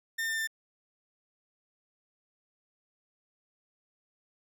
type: tone with pitch steps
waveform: 40% pulse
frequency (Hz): 1811 / 1798.5 / 1786.1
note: A6 / A6 / A6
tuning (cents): +49 / +37 / +25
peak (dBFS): -29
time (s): 0.18-0.474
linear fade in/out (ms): 10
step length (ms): 98
effects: none